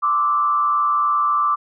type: tone with frequency modulation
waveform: sine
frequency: 1173 Hz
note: D6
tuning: 2 cents flat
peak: -15 dBFS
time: 0.02-1.56 s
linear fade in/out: 20 ms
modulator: 123 Hz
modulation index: 0.65
effects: none